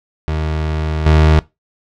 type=tone with level steps; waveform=30% pulse; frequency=77.78 Hz; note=D#2; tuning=in tune; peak=-14 / -5 dBFS; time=0.28-1.39 s; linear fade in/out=0 ms; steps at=1.06 s; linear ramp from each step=5 ms; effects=noise-tail reverb RT60 0.2 s tail -20 dB re dry + low-pass 4000 Hz 12 dB/octave